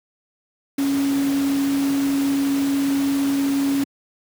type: tone in noise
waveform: sine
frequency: 277.2 Hz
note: C#4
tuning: in tune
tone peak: -17 dBFS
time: 0.78-3.84 s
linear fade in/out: 5 ms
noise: pink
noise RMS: -31 dBFS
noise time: 0.78-3.84 s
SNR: +11 dB
effects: high-pass 150 Hz 12 dB/octave